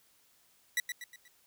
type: tone with echo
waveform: sawtooth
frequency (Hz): 1955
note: B6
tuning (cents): -18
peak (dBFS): -24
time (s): 0.77-0.8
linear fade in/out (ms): 2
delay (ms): 120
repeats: 4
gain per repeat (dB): -7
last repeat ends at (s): 1.28
effects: white hiss -67 dBFS RMS until 1.46 s